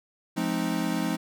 square chord, F minor seventh, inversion none, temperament equal with one note detuned, 174.61 / 212 / 261.6 / 311.1 Hz, F3 / Ab3 / C4 / Eb4, 0 / +36 / 0 / 0 cents, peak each -32 dBFS, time 0.36-1.17 s, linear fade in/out 20 ms, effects none

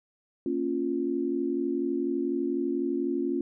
sine chord, Bb minor, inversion none, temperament equal, 233.1 / 277.2 / 349.2 Hz, Bb3 / Db4 / F4, 0 / 0 / 0 cents, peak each -34 / -29 / -29 dBFS, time 0.46-3.41 s, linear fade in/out 2 ms, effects none

